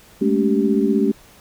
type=tone cluster; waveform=sine; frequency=207.1 / 222.9 / 282.7 / 387.9 Hz; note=G#3 / A3 / C#4 / G4; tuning=-5 / +23 / +34 / -18 cents; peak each=-20 dBFS; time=0.21-1.12 s; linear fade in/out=10 ms; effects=pink hiss -48 dBFS RMS until 1.4 s